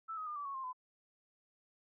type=tone with pitch steps; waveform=sine; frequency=1318.5 / 1261.9 / 1207.7 / 1155.8 / 1106.2 / 1058.7 / 1013.2 Hz; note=E6 / D#6 / D6 / D6 / C#6 / C6 / B5; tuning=0 / +24 / +48 / -28 / -4 / +20 / +44 cents; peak=-39 dBFS; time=0.08-0.731 s; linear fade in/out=20 ms; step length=93 ms; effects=none